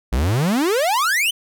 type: exponential sweep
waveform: 45% pulse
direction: up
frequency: 55 to 3136 Hz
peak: -16 dBFS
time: 0.12-1.31 s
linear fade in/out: 10 ms
effects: none